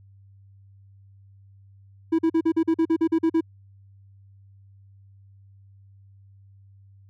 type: tone bursts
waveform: triangle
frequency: 326.2 Hz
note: E4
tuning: 18 cents flat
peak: -15 dBFS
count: 12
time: 2.12-3.409 s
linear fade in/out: 10 ms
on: 68 ms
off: 43 ms
effects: added 98 Hz sine -49 dBFS peak until 7.09 s